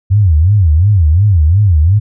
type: tone with vibrato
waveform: sine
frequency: 89.2 Hz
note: F2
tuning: 37 cents sharp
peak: -5 dBFS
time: 0.1-2 s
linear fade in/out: 20 ms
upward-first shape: sine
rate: 2.8 Hz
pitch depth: 300 cents each way
effects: none